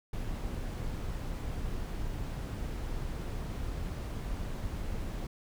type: noise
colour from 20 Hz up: brown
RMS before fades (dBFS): -36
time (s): 0.13-5.27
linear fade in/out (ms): 5
effects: none